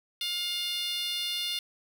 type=tone with high-pass filter; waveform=10% pulse; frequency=709 Hz; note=F5; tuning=26 cents sharp; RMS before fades=-32 dBFS; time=0.21-1.59 s; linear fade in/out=2 ms; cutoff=3300 Hz; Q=2.7; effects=10-bit